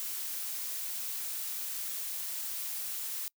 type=noise; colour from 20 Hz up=blue; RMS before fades=-37 dBFS; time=0-3.28 s; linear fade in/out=0 ms; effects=noise-tail reverb RT60 0.1 s tail -26 dB re dry